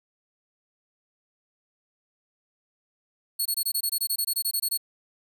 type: tone bursts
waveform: 5% pulse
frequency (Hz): 4358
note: C#8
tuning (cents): -30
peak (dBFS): -17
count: 16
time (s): 3.39-4.776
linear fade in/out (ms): 10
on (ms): 66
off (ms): 22
effects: none